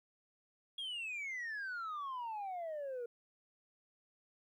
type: exponential sweep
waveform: sine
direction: down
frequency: 3322 to 466.3 Hz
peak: -37 dBFS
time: 0.78-3.06 s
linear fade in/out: 5 ms
effects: tanh soft clip ceiling -38 dBFS + 13-bit